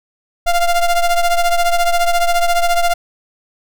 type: ring-modulated tone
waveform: square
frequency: 349.2 Hz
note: F4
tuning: in tune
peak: -9 dBFS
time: 0.46-2.94 s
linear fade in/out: 10 ms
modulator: 342 Hz
effects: none